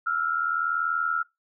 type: tone pair together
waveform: sine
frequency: 1329 / 1409.5 Hz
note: E6 / F6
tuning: +14 / +16 cents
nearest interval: minor second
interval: 102 cents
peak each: -26 dBFS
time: 0.06-1.23 s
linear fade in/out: 10 ms
effects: noise-tail reverb RT60 0.2 s tail -25 dB re dry